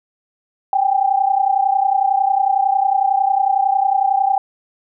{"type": "tone pair together", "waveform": "sine", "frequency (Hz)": [774, 805], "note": ["G5", "G5"], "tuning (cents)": [-22, 46], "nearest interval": "minor second", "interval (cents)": 68, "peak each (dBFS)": [-15, -17], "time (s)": [0.73, 4.38], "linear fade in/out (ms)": 2, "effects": []}